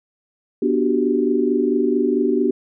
sine chord, G major seventh, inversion first, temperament just, 245 / 294 / 367.5 / 392 Hz, B3 / D4 / F#4 / G4, -14 / +2 / -12 / 0 cents, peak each -21 dBFS, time 0.62-2.51 s, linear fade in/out 5 ms, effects none

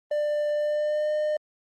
triangle tone with pitch glide, 594 to 606.5 Hz, D5 to D#5, +20 to -44 cents, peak -21 dBFS, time 0.11-1.37 s, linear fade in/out 5 ms, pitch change +36 cents, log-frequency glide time 0.54-1.12 s, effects Opus 24 kbps

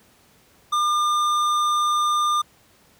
sine tone with tanh clipping, 1203 Hz, D6, 41 cents sharp, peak -20 dBFS, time 0.72-2.42 s, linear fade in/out 10 ms, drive 14 dB, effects pink hiss -56 dBFS RMS until 2.99 s + high-pass 60 Hz 12 dB/octave

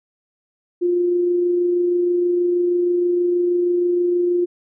sine tone with amplitude modulation, 352.3 Hz, F4, 15 cents sharp, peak -14 dBFS, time 0.81-4.46 s, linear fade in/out 20 ms, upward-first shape sine, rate 26.3 Hz, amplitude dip 25%, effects none

